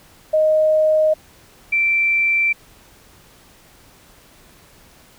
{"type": "tone pair in turn", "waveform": "sine", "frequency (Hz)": [622.3, 2343], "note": ["D#5", "D7"], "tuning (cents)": [0, -5], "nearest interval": "octave + major seventh", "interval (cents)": 2295, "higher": "second", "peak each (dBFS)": [-12, -14], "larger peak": "first", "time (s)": [[0.33, 1.14], [1.72, 2.53]], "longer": "neither", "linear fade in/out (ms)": 10, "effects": ["pink hiss -49 dBFS RMS until 5.18 s"]}